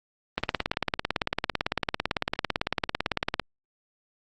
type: click train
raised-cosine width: 0.3 ms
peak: -8 dBFS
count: 55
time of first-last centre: 0.38-3.397 s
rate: 17.9 Hz
effects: Opus 24 kbps